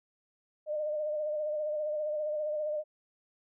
sine tone with vibrato, 606 Hz, D#5, 46 cents flat, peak -30 dBFS, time 0.66-2.84 s, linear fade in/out 50 ms, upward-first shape sine, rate 15 Hz, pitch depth 37 cents each way, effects none

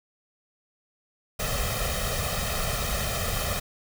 pink noise with comb filter, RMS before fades -28 dBFS, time 1.39-3.6 s, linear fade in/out 10 ms, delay 1.6 ms, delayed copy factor +0.95, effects none

